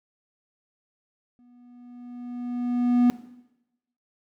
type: tone with exponential growth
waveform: triangle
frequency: 244 Hz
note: B3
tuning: 21 cents flat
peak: -12 dBFS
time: 1.39-3.1 s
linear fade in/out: 0 ms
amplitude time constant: 370 ms
effects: noise-tail reverb RT60 0.9 s tail -17 dB re dry